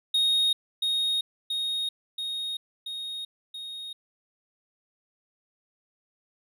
triangle tone with echo, 3729 Hz, A#7, in tune, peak -19 dBFS, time 0.14-0.53 s, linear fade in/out 5 ms, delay 680 ms, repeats 5, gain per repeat -3 dB, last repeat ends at 3.93 s, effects none

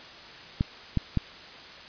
clicks, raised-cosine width 5 ms, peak -11 dBFS, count 3, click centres 0.609 / 0.973 / 1.173 s, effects white hiss -45 dBFS RMS until 1.88 s + resampled to 11025 Hz

